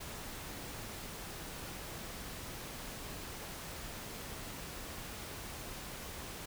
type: noise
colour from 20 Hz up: pink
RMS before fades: -45 dBFS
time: 0-6.46 s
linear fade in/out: 10 ms
effects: none